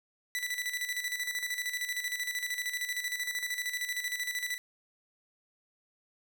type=tone with tremolo; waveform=sawtooth; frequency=1975.5 Hz; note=B6; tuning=in tune; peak=-27 dBFS; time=0.35-4.58 s; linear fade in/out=0 ms; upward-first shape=square; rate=13 Hz; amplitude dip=60%; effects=none